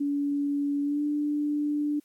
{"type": "tone with pitch glide", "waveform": "sine", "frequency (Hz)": [285.5, 294.7], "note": ["D4", "D4"], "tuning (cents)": [-49, 6], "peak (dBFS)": -24, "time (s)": [0, 2], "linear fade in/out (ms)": 10, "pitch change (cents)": 55, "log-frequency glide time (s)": [0.83, 1.03], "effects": ["white hiss -67 dBFS RMS until 2.04 s", "MP3 64 kbps"]}